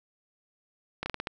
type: slowing click train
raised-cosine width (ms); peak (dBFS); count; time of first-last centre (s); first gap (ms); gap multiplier
0.3; -16; 6; 1.03-1.271; 30; 1.24
effects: none